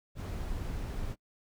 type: noise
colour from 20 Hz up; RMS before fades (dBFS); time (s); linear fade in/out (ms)
brown; -36; 0.15-1.16; 50
effects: noise-tail reverb RT60 0.1 s tail -26 dB re dry